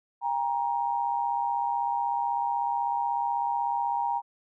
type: tone pair together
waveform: sine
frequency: 803 / 939.1 Hz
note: G5 / A#5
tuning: +41 / +13 cents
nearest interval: minor third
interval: 272 cents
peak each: -29 / -27 dBFS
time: 0.21-4.22 s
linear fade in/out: 50 ms
effects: none